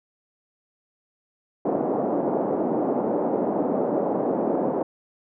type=band-pass noise; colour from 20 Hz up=pink; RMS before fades=-24 dBFS; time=1.65-4.83 s; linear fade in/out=5 ms; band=230 to 750 Hz; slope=24 dB/octave; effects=none